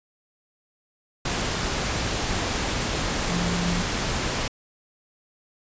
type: tone in noise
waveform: sine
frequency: 174.61 Hz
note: F3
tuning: in tune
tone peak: -25 dBFS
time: 3.29-3.82 s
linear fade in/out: 5 ms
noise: pink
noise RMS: -26 dBFS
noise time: 1.25-4.48 s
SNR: -2 dB
effects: resampled to 16000 Hz